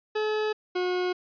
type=tone pair in turn; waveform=40% pulse; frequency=428.6 / 362.2 Hz; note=A4 / F#4; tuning=-45 / -37 cents; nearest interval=minor third; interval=292 cents; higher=first; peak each=-24 dBFS; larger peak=neither; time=0.15-0.53 / 0.75-1.13 s; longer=neither; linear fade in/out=10 ms; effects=resampled to 11025 Hz